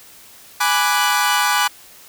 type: chord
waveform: sawtooth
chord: G# half-diminished seventh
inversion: none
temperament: equal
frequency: 830.6 / 987.8 / 1174.7 / 1480 Hz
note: G#5 / B5 / D6 / F#6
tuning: 0 / 0 / 0 / 0 cents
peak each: -17 dBFS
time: 0.6-1.68 s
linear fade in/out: 10 ms
effects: white hiss -44 dBFS RMS until 2.08 s